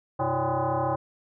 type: tone with frequency modulation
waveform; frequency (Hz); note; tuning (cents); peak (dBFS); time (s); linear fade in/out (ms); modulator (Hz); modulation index
sine; 130; C3; -11; -23; 0.19-0.96; 10; 226; 4.3
effects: none